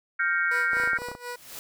sine chord, G half-diminished seventh, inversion third, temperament equal, 1396.9 / 1568 / 1864.7 / 2217 Hz, F6 / G6 / Bb6 / Db7, 0 / 0 / 0 / 0 cents, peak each -26 / -26 / -30 / -32 dBFS, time 0.19-0.98 s, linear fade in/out 10 ms
15% pulse tone with tremolo, 487.7 Hz, B4, 22 cents flat, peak -26 dBFS, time 0.51-1.36 s, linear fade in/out 5 ms, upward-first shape sine, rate 4.1 Hz, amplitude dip 85%
clicks, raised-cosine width 1 ms, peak -24 dBFS, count 11, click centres 0.733 / 0.769 / 0.8 / 0.836 / 0.875 / 0.933 / 0.987 / 1.019 / 1.086 / 1.116 / 1.151 s
white noise with exponential growth, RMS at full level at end -37 dBFS, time 1.08-1.59 s, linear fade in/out 1 ms, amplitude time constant 110 ms
effects none

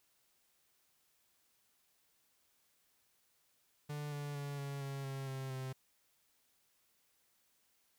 45% pulse tone with pitch steps, 147.4 / 144.95 / 142.54 / 140.18 / 137.85 / 135.56 / 133.31 / 131.09 Hz, D3 / D3 / C#3 / C#3 / C#3 / C#3 / C3 / C3, +7 / -22 / +49 / +20 / -9 / -38 / +33 / +4 cents, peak -40 dBFS, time 3.89-5.73 s, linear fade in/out 10 ms, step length 230 ms, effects white hiss -75 dBFS RMS until 7.98 s

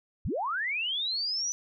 sine linear sweep, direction up, 34.65 to 6010 Hz, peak -28 dBFS, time 0.25-1.52 s, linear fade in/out 0 ms, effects none

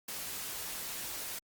white noise, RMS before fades -40 dBFS, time 0.08-1.39 s, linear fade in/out 5 ms, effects Opus 48 kbps

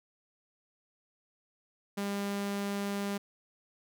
sawtooth tone, 200.8 Hz, G3, 42 cents sharp, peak -28 dBFS, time 1.97-3.18 s, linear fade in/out 10 ms, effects none

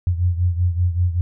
sine beating tone pair, 87.31 / 92.51 Hz, F2 / F#2, 0 / 0 cents, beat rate 5.2 Hz, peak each -17 / -22 dBFS, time 0.07-1.21 s, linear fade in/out 0 ms, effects none

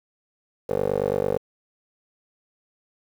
15% pulse tone with band-pass filter, 49 Hz, G1, in tune, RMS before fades -24 dBFS, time 0.69-1.38 s, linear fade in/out 10 ms, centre 490 Hz, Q 3.6, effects 8-bit

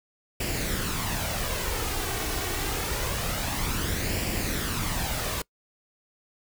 pink noise with flanger, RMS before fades -29 dBFS, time 0.4-5.42 s, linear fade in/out 5 ms, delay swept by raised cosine 0.39 to 2.69 ms, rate 0.26 Hz, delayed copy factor +0.5, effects noise-tail reverb RT60 0.1 s tail -24 dB re dry

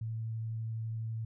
sine tone with vibrato, 112.2 Hz, A2, 34 cents sharp, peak -34 dBFS, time 0.01-1.25 s, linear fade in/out 5 ms, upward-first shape sine, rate 12 Hz, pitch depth 9 cents each way, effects none

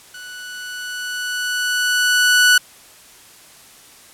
sawtooth tone with level ramp, 1480 Hz, F#6, in tune, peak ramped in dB -30 to -5 dBFS, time 0.14-2.58 s, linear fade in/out 5 ms, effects white hiss -45 dBFS RMS until 4.13 s + low-pass 12000 Hz 12 dB/octave

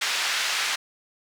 pink band-pass noise, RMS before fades -26 dBFS, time 0.01-0.76 s, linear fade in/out 10 ms, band 1600 to 5600 Hz, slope 12 dB/octave, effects none

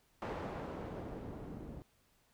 white noise with low-pass filter sweep, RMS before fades -44 dBFS, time 0.22-1.82 s, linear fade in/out 0 ms, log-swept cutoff 930 to 260 Hz, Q 0.72, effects pink hiss -72 dBFS RMS until 2.33 s

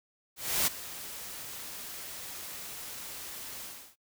white noise with ADSR envelope, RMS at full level -26 dBFS, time 0.36-3.96 s, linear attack 310 ms, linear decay 14 ms, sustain -16 dB, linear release 330 ms, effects noise-tail reverb RT60 0.1 s tail -23 dB re dry

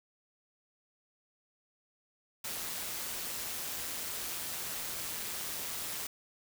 white noise with amplitude modulation, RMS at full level -37 dBFS, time 2.44-6.07 s, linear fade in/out 5 ms, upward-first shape sine, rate 165 Hz, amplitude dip 35%, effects none

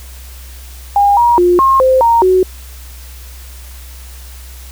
sine tone with pitch steps, 809 / 951 / 354.4 / 1071 / 520 / 929 / 371.4 Hz, G#5 / A#5 / F4 / C6 / C5 / A#5 / F#4, -46 / +34 / +25 / +40 / -11 / -6 / +7 cents, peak -6 dBFS, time 0.96-2.43 s, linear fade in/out 2 ms, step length 210 ms, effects added 63 Hz sine -30 dBFS peak until 4.71 s + white hiss -38 dBFS RMS until 4.71 s

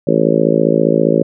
harmonic tone, 55 Hz, A1, in tune, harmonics 3 / 4 / 5 / 6 / 7 / 8 / 9 / 10, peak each -18 / -18 / -18 / -18 / -18 / -18 / -18 / -18 dBFS, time 0.07-1.23 s, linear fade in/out 5 ms, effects none

